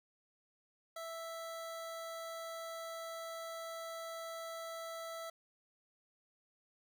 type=tone; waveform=25% pulse; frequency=659.3 Hz; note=E5; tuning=in tune; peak=-39 dBFS; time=0.96-5.3 s; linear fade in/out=5 ms; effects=none